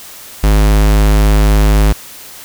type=tone; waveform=square; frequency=51.91 Hz; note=G#1; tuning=in tune; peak=-7 dBFS; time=0.43-1.93 s; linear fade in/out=10 ms; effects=white hiss -33 dBFS RMS until 2.44 s